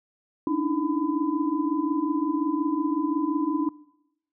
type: tone cluster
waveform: sine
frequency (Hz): 282.1 / 298 / 323.6 / 1006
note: C#4 / D4 / E4 / B5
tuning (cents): +30 / +25 / -32 / +32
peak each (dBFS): -30 / -25 / -27 / -32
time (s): 0.47-3.69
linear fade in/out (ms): 2
effects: noise-tail reverb RT60 0.9 s tail -23 dB re dry